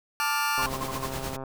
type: chord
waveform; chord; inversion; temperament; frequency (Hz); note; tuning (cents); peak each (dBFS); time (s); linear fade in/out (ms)
sawtooth; D minor; second; just; 881 / 1174.7 / 1409.6; A5 / D6 / F6; +2 / 0 / +16; -25; 0.2-0.66; 0
type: click train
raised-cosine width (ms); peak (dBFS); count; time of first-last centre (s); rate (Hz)
1; -23; 115; 0.58-1.437; 133
type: tone bursts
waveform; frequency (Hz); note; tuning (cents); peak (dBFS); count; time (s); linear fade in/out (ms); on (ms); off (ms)
sine; 1058; C6; +19; -31; 7; 0.59-1.055; 0; 27; 46
type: noise with tremolo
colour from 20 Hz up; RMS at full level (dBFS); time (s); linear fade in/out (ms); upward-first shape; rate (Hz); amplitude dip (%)
pink; -33; 0.61-1.37; 20; sine; 9.6; 60
effects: none